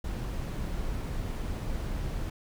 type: noise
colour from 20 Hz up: brown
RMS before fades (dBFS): -33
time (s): 0.04-2.3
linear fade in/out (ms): 5
effects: none